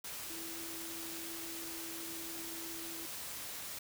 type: tone in noise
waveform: sine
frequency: 330.7 Hz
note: E4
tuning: 6 cents sharp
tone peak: -48 dBFS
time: 0.3-3.06 s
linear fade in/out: 5 ms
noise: white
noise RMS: -44 dBFS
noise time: 0.04-3.79 s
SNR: -7 dB
effects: none